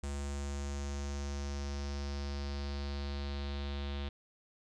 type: tone with low-pass filter sweep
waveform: square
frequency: 70.6 Hz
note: C#2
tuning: 32 cents sharp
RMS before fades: -38 dBFS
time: 0.03-4.09 s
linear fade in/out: 5 ms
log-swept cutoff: 7800 to 3600 Hz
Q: 3.6
effects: none